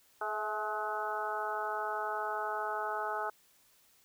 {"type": "harmonic tone with a mistuned harmonic", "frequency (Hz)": 212.5, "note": "G#3", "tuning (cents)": 40, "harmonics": [2, 3, 4, 5, 6, 7], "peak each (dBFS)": [-42, -41, -37, -45, -38, -41], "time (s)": [0.21, 3.3], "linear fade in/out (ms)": 5, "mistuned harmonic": 3, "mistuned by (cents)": 36, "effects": ["white hiss -66 dBFS RMS until 4.04 s"]}